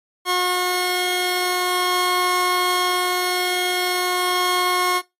15% pulse tone pair together, 361.2 / 1084 Hz, F#4 / C#6, -42 / -39 cents, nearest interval octave + perfect fifth, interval 1903 cents, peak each -15 / -15 dBFS, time 0.25-5.02 s, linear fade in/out 50 ms, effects noise-tail reverb RT60 0.2 s tail -21 dB re dry + AAC 48 kbps

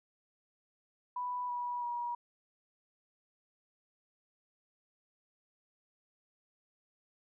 sine tone with pitch steps, 988 / 973.3 / 958.8 Hz, B5 / B5 / A#5, 0 / -26 / +48 cents, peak -34 dBFS, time 1.16-2.15 s, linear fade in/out 5 ms, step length 330 ms, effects none

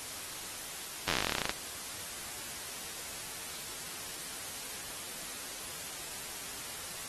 slowing click train, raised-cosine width 0.2 ms, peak -12 dBFS, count 20, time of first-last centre 1.08-1.494 s, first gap 10 ms, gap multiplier 1.08, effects white hiss -42 dBFS RMS until 7.08 s + AAC 32 kbps

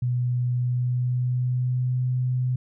sine tone with pitch glide, 123.47 to 126.5 Hz, B2 to B2, 0 to +42 cents, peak -21 dBFS, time 0.02-2.56 s, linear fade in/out 5 ms, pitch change +42 cents, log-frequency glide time 0.55-2.04 s, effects none

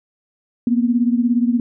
sine beating tone pair, 235.9 / 252.9 Hz, A#3 / B3, +21 / +41 cents, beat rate 17 Hz, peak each -15 / -19 dBFS, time 0.67-1.6 s, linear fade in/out 2 ms, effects none

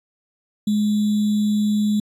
sine tone with sample-and-hold, 210 Hz, G#3, 19 cents sharp, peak -16 dBFS, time 0.67-2 s, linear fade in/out 5 ms, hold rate 3675 Hz, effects resampled to 32000 Hz

